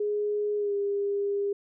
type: tone with pitch glide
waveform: sine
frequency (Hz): 416.1 to 402.9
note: G#4 to G4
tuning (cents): +3 to +48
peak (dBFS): -25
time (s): 0-1.53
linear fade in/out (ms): 5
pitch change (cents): -55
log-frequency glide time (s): 0.57-0.74
effects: none